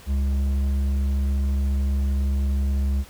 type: tone with hard clipping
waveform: sine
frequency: 68.6 Hz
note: C#2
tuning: 17 cents flat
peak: -21 dBFS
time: 0.06-3.05 s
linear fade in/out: 50 ms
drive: 6 dB
effects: pink hiss -47 dBFS RMS until 3.09 s